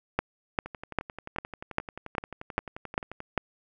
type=two click trains; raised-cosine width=0.5 ms; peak=-9 / -23 dBFS; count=9 / 30; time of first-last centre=0.19-3.377 / 0.66-3.204 s; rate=2.51 / 11.4 Hz; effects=none